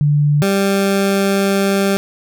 sine / 20% pulse tone pair in turn, 146.83 / 196.79 Hz, D3 / G3, 0 / +7 cents, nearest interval perfect fourth, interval 507 cents, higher second, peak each -10 / -8 dBFS, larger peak second, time 0.01-0.42 / 0.42-1.97 s, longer second, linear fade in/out 0 ms, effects none

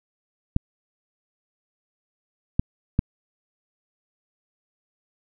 clicks, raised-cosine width 5 ms, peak -6 dBFS, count 3, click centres 0.564 / 2.595 / 2.991 s, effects none

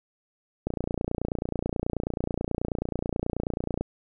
click train, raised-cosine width 2 ms, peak -14 dBFS, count 93, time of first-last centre 0.67-3.81 s, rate 29.3 Hz, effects none

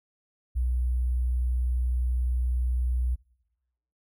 sine tone with sample-and-hold, 61.74 Hz, B1, in tune, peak -23 dBFS, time 0.55-3.16 s, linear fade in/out 20 ms, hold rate 11025 Hz, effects noise-tail reverb RT60 1.0 s tail -25 dB re dry

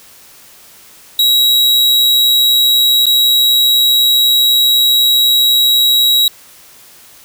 45% pulse tone with dropouts, 3856 Hz, B7, 42 cents flat, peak -8 dBFS, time 1.19-6.28 s, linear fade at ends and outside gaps 2 ms, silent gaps 3.057-3.066 s, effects white hiss -41 dBFS RMS until 7.24 s

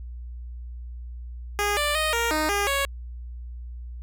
10% pulse tone with pitch steps, 410.6 / 589 / 621 / 466.6 / 309 / 405.5 / 555 Hz, G#4 / D5 / D#5 / A#4 / D#4 / G#4 / C#5, -20 / +5 / -3 / +2 / -12 / -41 / +2 cents, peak -14 dBFS, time 1.59-2.85 s, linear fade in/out 0 ms, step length 180 ms, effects added 60 Hz sine -34 dBFS peak until 4.02 s

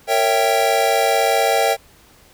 square chord, A# diminished seventh, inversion none, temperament equal with one note detuned, 458.7 / 554.4 / 659.3 / 784 Hz, A#4 / C#5 / E5 / G5, -28 / 0 / 0 / 0 cents, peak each -22 / -22 / -21 / -19 dBFS, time 0.07-1.77 s, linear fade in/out 50 ms, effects pink hiss -50 dBFS RMS until 2.33 s

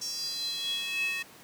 square tone with high-pass filter sweep, 370 Hz, F#4, in tune, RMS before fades -33 dBFS, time 0.01-1.23 s, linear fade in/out 10 ms, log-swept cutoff 5800 to 2200 Hz, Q 8.9, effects pink hiss -52 dBFS RMS until 1.43 s + high-pass 150 Hz 12 dB/octave

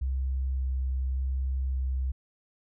sine tone with vibrato, 65.41 Hz, C2, in tune, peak -26 dBFS, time 0.01-2.12 s, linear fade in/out 10 ms, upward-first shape square, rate 0.87 Hz, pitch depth 8 cents each way, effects none

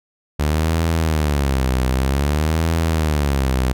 sawtooth tone with vibrato, 72.5 Hz, D2, 22 cents flat, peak -12 dBFS, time 0.39-3.73 s, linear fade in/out 10 ms, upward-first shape sine, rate 0.53 Hz, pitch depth 220 cents each way, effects none

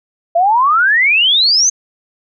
sine exponential sweep, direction up, 659.3 to 6440 Hz, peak -8 dBFS, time 0.35-1.7 s, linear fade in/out 10 ms, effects none

